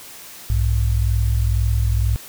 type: tone pair together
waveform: sine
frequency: 61.74 / 103.83 Hz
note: B1 / G#2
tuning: 0 / 0 cents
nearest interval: major sixth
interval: 900 cents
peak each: -17 / -19 dBFS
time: 0.5-2.16 s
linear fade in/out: 0 ms
effects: white hiss -39 dBFS RMS until 2.28 s